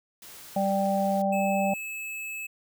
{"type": "noise", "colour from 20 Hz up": "white", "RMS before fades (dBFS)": -46, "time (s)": [0.22, 1.22], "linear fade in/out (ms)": 2}
{"type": "harmonic tone", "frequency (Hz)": 196, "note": "G3", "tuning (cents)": 0, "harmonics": [1, 3, 4], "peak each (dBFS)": [-27, -27, -27], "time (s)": [0.56, 1.74], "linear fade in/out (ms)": 5}
{"type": "tone", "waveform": "square", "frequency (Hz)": 2600, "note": "E7", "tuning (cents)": -24, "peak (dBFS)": -34, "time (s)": [1.32, 2.47], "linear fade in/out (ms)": 10}
{"effects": []}